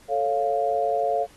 sine chord, A augmented, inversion none, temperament equal with one note detuned, 441.5 / 554.4 / 698.5 Hz, A4 / C#5 / E#5, +6 / 0 / 0 cents, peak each -27 / -26 / -23 dBFS, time 0.08-1.27 s, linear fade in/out 50 ms, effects pink hiss -54 dBFS RMS until 1.36 s + AAC 32 kbps

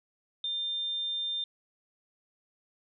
sine tone, 3600 Hz, A7, 39 cents sharp, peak -30 dBFS, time 0.44-1.44 s, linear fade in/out 2 ms, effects none

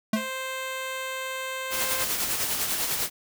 square tone with exponential decay, 217.6 Hz, A3, 19 cents flat, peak -19 dBFS, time 0.13-0.3 s, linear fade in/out 5 ms, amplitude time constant 36 ms
10% pulse tone, 523.3 Hz, C5, in tune, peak -22 dBFS, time 0.15-2.05 s, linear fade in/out 20 ms
white noise with tremolo, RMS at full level -26 dBFS, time 1.7-3.1 s, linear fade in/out 50 ms, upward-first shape sine, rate 10 Hz, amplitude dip 40%
effects none

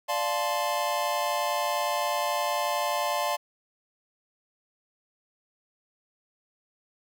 square chord, D minor seventh, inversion none, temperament equal with one note detuned, 587.3 / 698.5 / 870.4 / 1046.5 Hz, D5 / F5 / A5 / C6, 0 / 0 / -19 / 0 cents, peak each -32 dBFS, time 0.08-3.37 s, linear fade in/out 20 ms, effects none

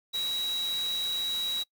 sine tone in noise, 3868 Hz, B7, 37 cents flat, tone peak -28 dBFS, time 0.13-1.64 s, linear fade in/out 20 ms, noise white, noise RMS -41 dBFS, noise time 0.13-1.64 s, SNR +10 dB, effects noise-tail reverb RT60 0.1 s tail -22 dB re dry

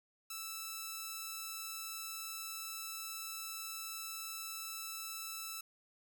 5% pulse tone, 1318.5 Hz, E6, in tune, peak -30 dBFS, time 0.3-5.61 s, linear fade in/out 5 ms, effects none

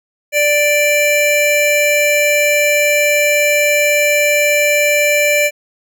square tone pair together, 587.3 / 2349 Hz, D5 / D7, 0 / 0 cents, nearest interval 2 octaves, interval 2400 cents, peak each -14 dBFS, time 0.32-5.51 s, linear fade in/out 50 ms, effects none

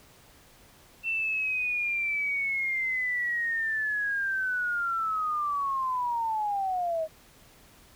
sine linear sweep, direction down, 2696 to 622.3 Hz, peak -26 dBFS, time 1.03-7.08 s, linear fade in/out 50 ms, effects pink hiss -56 dBFS RMS until 7.95 s

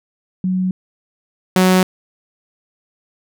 sine / sawtooth tone pair in turn, 185.2 / 185.2 Hz, F#3 / F#3, +2 / +2 cents, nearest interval unison, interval 0 cents, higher neither, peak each -15 / -6 dBFS, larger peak second, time 0.44-0.71 / 1.56-1.83 s, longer neither, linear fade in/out 2 ms, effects none

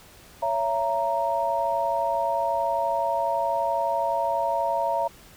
sine chord, A# diminished, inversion first, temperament just, 559.4 / 671.3 / 932.3 Hz, C#5 / E5 / A#5, +16 / +31 / 0 cents, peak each -29 / -26 / -25 dBFS, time 0.42-5.08 s, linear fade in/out 10 ms, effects pink hiss -50 dBFS RMS until 5.36 s

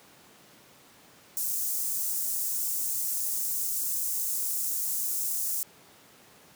white high-pass noise, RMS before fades -30 dBFS, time 1.37-5.63 s, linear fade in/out 0 ms, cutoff 6600 Hz, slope 24 dB/octave, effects pink hiss -55 dBFS RMS until 6.55 s + high-pass 150 Hz 12 dB/octave

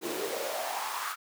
pink noise with high-pass filter sweep, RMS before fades -34 dBFS, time 0.01-1.16 s, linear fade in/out 50 ms, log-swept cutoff 320 to 1300 Hz, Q 4.6, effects none

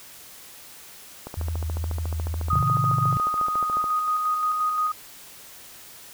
click train, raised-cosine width 1 ms, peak -20 dBFS, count 37, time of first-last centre 1.27-3.841 s, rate 14 Hz
sine tone with vibrato, 81 Hz, E2, 30 cents flat, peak -25 dBFS, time 1.37-2.62 s, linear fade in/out 5 ms, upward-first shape sine, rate 16 Hz, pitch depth 82 cents each way
sine tone with tremolo, 1244.5 Hz, D#6, in tune, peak -20 dBFS, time 2.5-4.92 s, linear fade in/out 5 ms, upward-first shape square, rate 5.7 Hz, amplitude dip 30%
sine chord, A diminished, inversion none, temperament just, 110 / 132 / 158.4 Hz, A2 / C3 / Eb3, 0 / +16 / +31 cents, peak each -27 / -24 / -28 dBFS, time 2.53-3.17 s, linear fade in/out 0 ms
effects white hiss -45 dBFS RMS until 6.13 s

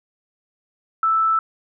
sine tone, 1318.5 Hz, E6, in tune, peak -15 dBFS, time 1.03-1.39 s, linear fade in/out 2 ms, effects none

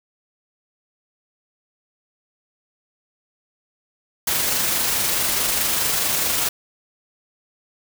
white noise with amplitude modulation, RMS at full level -20 dBFS, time 4.27-6.49 s, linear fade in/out 5 ms, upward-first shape sine, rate 24.7 Hz, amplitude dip 25%, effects none

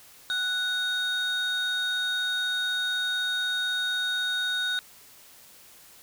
triangle tone pair together, 1480 / 3732 Hz, F#6 / A#7, 0 / +1 cents, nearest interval octave + major third, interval 1601 cents, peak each -25 / -25 dBFS, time 0.3-4.79 s, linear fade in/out 0 ms, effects tanh soft clip ceiling -21 dBFS + white hiss -52 dBFS RMS until 6.02 s

